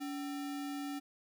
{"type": "tone with sample-and-hold", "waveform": "sine", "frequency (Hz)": 284.3, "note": "C#4", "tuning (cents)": 44, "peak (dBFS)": -37, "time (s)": [0, 1], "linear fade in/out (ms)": 20, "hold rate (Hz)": 1050, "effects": []}